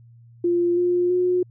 sine tone with pitch steps, 347.6 / 354.3 / 361.1 Hz, F4 / F4 / F#4, -8 / +25 / -42 cents, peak -17 dBFS, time 0.44-1.43 s, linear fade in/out 5 ms, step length 330 ms, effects added 117 Hz sine -46 dBFS peak until 1.5 s

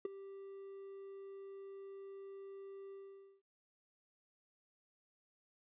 triangle tone with ADSR envelope, 392 Hz, G4, in tune, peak -30 dBFS, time 0.05-3.42 s, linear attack 3 ms, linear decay 13 ms, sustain -16 dB, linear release 500 ms, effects resampled to 8000 Hz

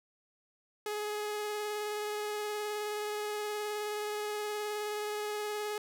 sawtooth tone with vibrato, 420 Hz, G#4, 19 cents sharp, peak -30 dBFS, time 0.86-5.78 s, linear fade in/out 2 ms, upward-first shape sine, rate 19 Hz, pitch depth 13 cents each way, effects none

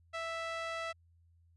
sawtooth tone with band-pass filter, 659.3 Hz, E5, in tune, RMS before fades -39 dBFS, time 0.13-0.93 s, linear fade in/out 20 ms, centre 1800 Hz, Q 0.84, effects added 84 Hz sine -63 dBFS peak until 1.56 s + resampled to 24000 Hz

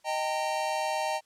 square chord, Eb major, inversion none, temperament equal with one note detuned, 622.3 / 784 / 912.1 Hz, Eb5 / G5 / Bb5, 0 / 0 / -38 cents, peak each -33 dBFS, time 0.04-1.21 s, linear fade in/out 50 ms, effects white hiss -68 dBFS RMS until 1.25 s + low-pass 9000 Hz 12 dB/octave

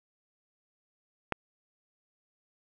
click, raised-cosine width 0.5 ms, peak -13 dBFS, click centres 1.323 s, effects none

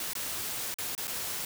white noise with dropouts, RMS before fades -35 dBFS, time 0-1.45 s, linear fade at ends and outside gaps 2 ms, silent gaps 0.134-0.152 / 0.742-0.785 / 0.951-0.978 / 1.072-1.078 s, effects none

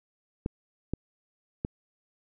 clicks, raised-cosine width 3 ms, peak -16 dBFS, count 3, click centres 0.461 / 0.936 / 1.649 s, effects none

